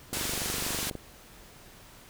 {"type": "low-pass noise", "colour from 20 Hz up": "white", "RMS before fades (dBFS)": -33, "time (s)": [0.13, 0.9], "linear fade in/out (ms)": 2, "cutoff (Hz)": 11000, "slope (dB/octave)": 12}
{"type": "click train", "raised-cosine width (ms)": 2, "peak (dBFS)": -23, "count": 21, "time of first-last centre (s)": [0.13, 0.953], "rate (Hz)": 24.3}
{"effects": ["pink hiss -52 dBFS RMS until 2.09 s"]}